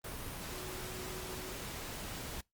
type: tone in noise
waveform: sine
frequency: 370 Hz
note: F#4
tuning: in tune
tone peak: -47 dBFS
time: 0.52-1.53 s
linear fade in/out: 5 ms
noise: pink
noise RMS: -43 dBFS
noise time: 0.04-2.41 s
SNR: -7 dB
effects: noise-tail reverb RT60 0.2 s tail -25 dB re dry + Opus 32 kbps